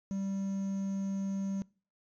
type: tone with quantisation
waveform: triangle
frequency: 195.1 Hz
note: G3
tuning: 8 cents flat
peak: -30 dBFS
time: 0.11-1.62 s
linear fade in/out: 0 ms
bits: 9
effects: noise-tail reverb RT60 0.4 s tail -24 dB re dry + resampled to 16000 Hz